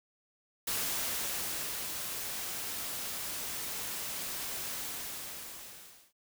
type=noise with ADSR envelope; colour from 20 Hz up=white; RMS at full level=-33 dBFS; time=0.67-6.13 s; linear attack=7 ms; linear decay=1200 ms; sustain=-5 dB; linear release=1400 ms; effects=none